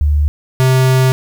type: tone pair in turn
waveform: sine / square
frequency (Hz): 73.8 / 130.17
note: D2 / C3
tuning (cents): +9 / -9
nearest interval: minor seventh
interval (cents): 982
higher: second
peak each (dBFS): -9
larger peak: neither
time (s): 0.01-0.28 / 0.6-1.12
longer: second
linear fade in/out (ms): 0
effects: 8-bit